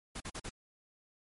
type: noise bursts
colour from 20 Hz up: pink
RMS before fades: -41 dBFS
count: 4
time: 0.15-0.496 s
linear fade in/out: 10 ms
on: 55 ms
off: 42 ms
effects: MP3 48 kbps